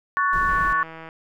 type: chord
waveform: sine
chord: F# minor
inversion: second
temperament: equal with one note detuned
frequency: 1117.1 / 1480 / 1760 Hz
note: C#6 / F#6 / A6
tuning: +13 / 0 / 0 cents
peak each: -20 / -25 / -25 dBFS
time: 0.17-0.83 s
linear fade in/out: 0 ms
type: noise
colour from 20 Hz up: brown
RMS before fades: -31 dBFS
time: 0.33-0.73 s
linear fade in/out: 0 ms
type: click train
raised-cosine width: 0.5 ms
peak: -24 dBFS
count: 98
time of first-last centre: 0.49-1.089 s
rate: 162 Hz
effects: none